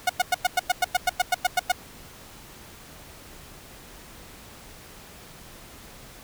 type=tone bursts; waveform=sawtooth; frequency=727 Hz; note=F#5; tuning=31 cents flat; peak=-14 dBFS; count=14; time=0.07-1.72 s; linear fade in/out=5 ms; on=25 ms; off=100 ms; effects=pink hiss -46 dBFS RMS until 6.23 s